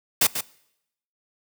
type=noise with echo; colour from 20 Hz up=white; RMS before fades=-18 dBFS; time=0.21-0.27 s; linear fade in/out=5 ms; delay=140 ms; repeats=1; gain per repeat=-9 dB; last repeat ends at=0.41 s; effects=noise-tail reverb RT60 0.8 s tail -22 dB re dry + high-pass 80 Hz 12 dB/octave